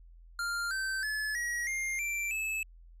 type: tone with pitch steps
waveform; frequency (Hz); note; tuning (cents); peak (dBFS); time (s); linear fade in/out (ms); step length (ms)
square; 1396.9 / 1550 / 1719.8 / 1908.2 / 2117 / 2349 / 2607; F6 / G6 / A6 / A#6 / C7 / D7 / E7; 0 / -20 / -40 / +40 / +20 / 0 / -20; -32; 0.39-2.63; 2; 320
effects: added 42 Hz sine -51 dBFS peak until 3 s + low-pass 12000 Hz 12 dB/octave